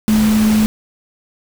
sine tone in noise, 215.8 Hz, A3, 33 cents flat, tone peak -10 dBFS, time 0.08-0.66 s, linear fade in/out 0 ms, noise pink, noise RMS -23 dBFS, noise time 0.08-0.66 s, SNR +10 dB, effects none

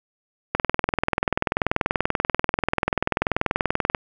click train, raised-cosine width 0.5 ms, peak -4 dBFS, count 71, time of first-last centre 0.55-3.948 s, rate 20.6 Hz, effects none

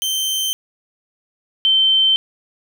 sawtooth / sine tone pair in turn, 3111 / 3100 Hz, G7 / G7, -14 / -20 cents, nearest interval unison, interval 6 cents, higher first, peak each -15 / -11 dBFS, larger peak second, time 0.02-0.53 / 1.65-2.16 s, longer neither, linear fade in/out 0 ms, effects none

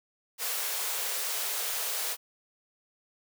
white high-pass noise, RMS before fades -32 dBFS, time 0.38-2.17 s, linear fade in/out 50 ms, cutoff 400 Hz, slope 96 dB/octave, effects none

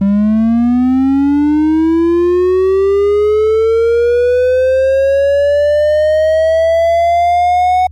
triangle linear sweep, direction up, 195 to 740 Hz, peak -6 dBFS, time 0.01-7.87 s, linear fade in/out 5 ms, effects added 78 Hz sine -30 dBFS peak until 7.91 s + Opus 32 kbps

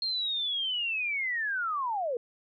sine linear sweep, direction down, 4245 to 452.6 Hz, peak -28 dBFS, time 0.02-2.17 s, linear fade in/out 2 ms, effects none

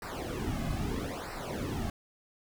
brown noise with flanger, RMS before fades -35 dBFS, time 0.02-1.9 s, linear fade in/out 2 ms, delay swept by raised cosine 0.3 to 2.2 ms, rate 0.77 Hz, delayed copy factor -0.9, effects none

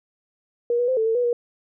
sine tone with pitch steps, 476.2 / 486.3 / 517 / 443.2 / 449.4 / 489.2 / 478.3 Hz, A#4 / B4 / C5 / A4 / A4 / B4 / A#4, +37 / -27 / -21 / +13 / +37 / -16 / +44 cents, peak -18 dBFS, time 0.7-1.33 s, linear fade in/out 2 ms, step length 90 ms, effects none

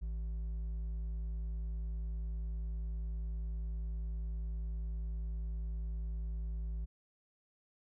sine tone with hard clipping, 55 Hz, A1, in tune, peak -37 dBFS, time 0.01-6.86 s, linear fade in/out 20 ms, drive 4 dB, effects none

